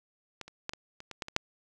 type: clicks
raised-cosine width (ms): 0.2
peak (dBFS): -22 / -30 / -16 / -22 / -28 / -24 / -17 / -23 / -8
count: 9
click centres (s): 0.413 / 0.48 / 0.694 / 0.735 / 1.004 / 1.113 / 1.222 / 1.284 / 1.364
effects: none